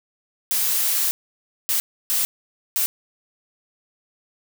blue noise bursts at uneven times, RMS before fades -21 dBFS, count 4, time 0.51-1.11 / 1.69-1.8 / 2.1-2.25 / 2.76-2.86 s, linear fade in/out 0 ms, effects none

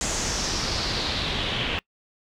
pink noise with low-pass filter sweep, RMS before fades -27 dBFS, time 0.01-1.79 s, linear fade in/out 0 ms, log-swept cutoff 7200 to 2900 Hz, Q 3.7, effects noise-tail reverb RT60 0.1 s tail -25 dB re dry

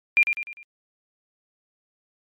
sine tone with echo, 2395 Hz, D7, 33 cents sharp, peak -13 dBFS, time 0.17-0.23 s, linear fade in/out 0 ms, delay 100 ms, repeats 4, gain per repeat -7 dB, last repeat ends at 0.63 s, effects MP3 96 kbps

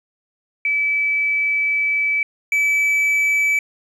sine / triangle tone pair in turn, 2302 / 2302 Hz, D7 / D7, -35 / -35 cents, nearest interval unison, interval 0 cents, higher neither, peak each -16 / -13 dBFS, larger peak second, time 0.65-2.23 / 2.52-3.59 s, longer first, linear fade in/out 2 ms, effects resampled to 32000 Hz + 9-bit

